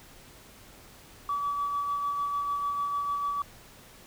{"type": "tone with tremolo", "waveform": "sine", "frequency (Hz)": 1146, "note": "D6", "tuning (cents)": -43, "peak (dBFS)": -25, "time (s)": [1.29, 3.42], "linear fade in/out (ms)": 2, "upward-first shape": "sine", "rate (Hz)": 6.7, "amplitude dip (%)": 35, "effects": ["tanh soft clip ceiling -22 dBFS", "pink hiss -52 dBFS RMS until 4.06 s"]}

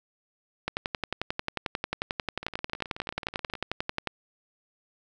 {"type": "two click trains", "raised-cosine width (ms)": 0.3, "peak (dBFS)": [-22, -12], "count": [22, 39], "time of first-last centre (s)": [[2.43, 3.553], [0.68, 4.073]], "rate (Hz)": [18.7, 11.2], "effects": []}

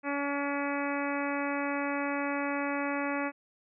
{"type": "harmonic tone", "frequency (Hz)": 283.6, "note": "C#4", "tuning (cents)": 40, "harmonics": [1, 2, 3, 4, 5, 6, 7, 8, 9], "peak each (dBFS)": [-33, -36, -38, -39, -40, -41, -41, -42, -43], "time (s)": [0.03, 3.32], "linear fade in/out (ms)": 50, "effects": []}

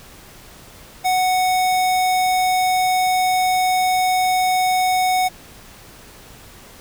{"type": "tone", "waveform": "square", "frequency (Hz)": 740, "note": "F#5", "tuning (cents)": 0, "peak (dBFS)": -16, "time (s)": [1.04, 5.29], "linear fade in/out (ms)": 20, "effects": ["pink hiss -43 dBFS RMS until 6.8 s"]}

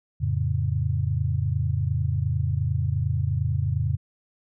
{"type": "chord", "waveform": "sine", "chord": "F augmented", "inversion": "none", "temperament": "equal", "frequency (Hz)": [87.31, 110, 138.59], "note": ["F2", "A2", "C#3"], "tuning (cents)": [0, 0, 0], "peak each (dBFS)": -26, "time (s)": [0.2, 3.97], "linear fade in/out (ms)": 20, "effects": []}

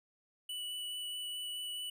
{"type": "tone with vibrato", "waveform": "square", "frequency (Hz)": 2960, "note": "F#7", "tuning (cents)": 0, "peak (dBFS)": -39, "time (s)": [0.49, 1.9], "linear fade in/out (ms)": 5, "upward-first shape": "sine", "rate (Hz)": 4.7, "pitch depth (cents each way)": 9, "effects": []}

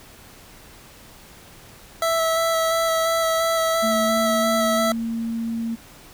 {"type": "tone with vibrato", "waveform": "25% pulse", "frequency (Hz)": 656, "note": "E5", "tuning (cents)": -9, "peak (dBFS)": -15, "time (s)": [2.02, 4.92], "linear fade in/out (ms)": 2, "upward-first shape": "square", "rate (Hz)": 2.9, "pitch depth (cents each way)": 11}
{"type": "tone with pitch glide", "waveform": "sine", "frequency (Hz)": [223.8, 228.9], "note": ["A3", "A#3"], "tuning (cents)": [30, -31], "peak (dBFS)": -23, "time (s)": [3.82, 5.76], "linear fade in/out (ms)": 20, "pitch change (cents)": 39, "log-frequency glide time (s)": [3.99, 4.35]}
{"effects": ["pink hiss -46 dBFS RMS until 6.13 s"]}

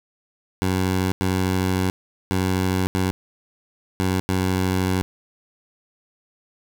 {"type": "tone bursts at uneven times", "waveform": "15% pulse", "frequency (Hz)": 93.1, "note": "F#2", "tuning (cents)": 11, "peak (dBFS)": -13, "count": 6, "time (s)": [[0.62, 1.12], [1.21, 1.9], [2.31, 2.87], [2.95, 3.11], [4, 4.2], [4.29, 5.02]], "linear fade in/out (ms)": 0, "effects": []}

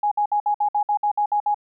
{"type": "tone bursts", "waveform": "sine", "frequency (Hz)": 830.6, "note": "G#5", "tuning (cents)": 0, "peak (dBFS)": -17, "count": 11, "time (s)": [0.03, 1.545], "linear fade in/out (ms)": 5, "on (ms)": 85, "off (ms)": 58, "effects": []}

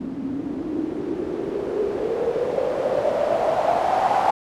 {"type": "noise with low-pass filter sweep", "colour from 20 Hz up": "blue", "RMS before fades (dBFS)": -23, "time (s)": [0, 4.31], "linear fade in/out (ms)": 10, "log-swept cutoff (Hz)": [250, 820], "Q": 7, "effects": []}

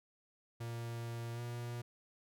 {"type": "tone with pitch glide", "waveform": "45% pulse", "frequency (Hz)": [117, 119.6], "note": ["A#2", "A#2"], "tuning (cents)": [7, 45], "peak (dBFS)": -40, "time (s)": [0.6, 1.82], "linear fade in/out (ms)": 10, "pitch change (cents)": 38, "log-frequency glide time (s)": [1.33, 1.4], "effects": []}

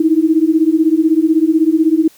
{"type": "beating tone pair", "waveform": "sine", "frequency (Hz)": [311.1, 327.1], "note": ["D#4", "E4"], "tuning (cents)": [0, -13], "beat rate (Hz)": 16, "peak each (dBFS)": -12, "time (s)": [0, 2.08], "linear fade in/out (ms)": 5, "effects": ["white hiss -47 dBFS RMS until 2.17 s"]}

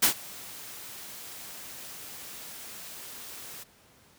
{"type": "noise with ADSR envelope", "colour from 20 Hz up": "white", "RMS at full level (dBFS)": -19, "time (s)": [0.02, 3.64], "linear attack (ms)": 14, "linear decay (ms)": 100, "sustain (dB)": -24, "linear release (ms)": 15, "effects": ["pink hiss -59 dBFS RMS until 4.18 s", "high-pass 80 Hz 12 dB/octave"]}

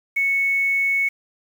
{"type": "tone with quantisation", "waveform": "sine", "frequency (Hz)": 2210, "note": "C#7", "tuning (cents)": -6, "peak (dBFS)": -17, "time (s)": [0.16, 1.09], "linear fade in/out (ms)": 10, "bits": 7, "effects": []}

